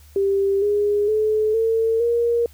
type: tone with pitch steps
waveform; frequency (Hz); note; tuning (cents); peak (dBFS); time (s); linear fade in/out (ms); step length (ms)
sine; 394.1 / 412 / 430.8 / 450.4 / 470.8; G4 / G#4 / A4 / A4 / A#4; +9 / -14 / -37 / +40 / +17; -16; 0.16-2.46; 2; 460
effects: added 74 Hz sine -45 dBFS peak until 2.53 s + white hiss -54 dBFS RMS until 2.53 s